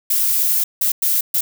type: noise bursts at uneven times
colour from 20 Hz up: violet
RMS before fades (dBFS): -17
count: 4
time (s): 0.1-0.64 / 0.81-0.92 / 1.02-1.21 / 1.34-1.41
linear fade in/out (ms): 5
effects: none